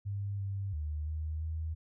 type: tone with pitch steps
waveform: sine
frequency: 100.2 / 98.3 / 75.8 / 78 / 79.7 Hz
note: G2 / G2 / D#2 / D#2 / D#2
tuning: +38 / +5 / -45 / +5 / +42 cents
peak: -33 dBFS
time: 0.05-1.75 s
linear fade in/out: 20 ms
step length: 340 ms
effects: none